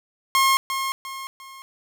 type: tone with echo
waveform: sawtooth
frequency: 1074 Hz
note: C6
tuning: 45 cents sharp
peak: -12 dBFS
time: 0.35-0.57 s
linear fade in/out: 0 ms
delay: 350 ms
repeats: 3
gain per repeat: -8 dB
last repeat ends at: 1.62 s
effects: none